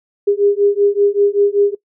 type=beating tone pair; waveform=sine; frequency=403 / 408.2 Hz; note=G4 / G#4; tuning=+48 / -30 cents; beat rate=5.2 Hz; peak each=-14 dBFS; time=0.27-1.75 s; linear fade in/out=10 ms; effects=noise-tail reverb RT60 0.1 s tail -20 dB re dry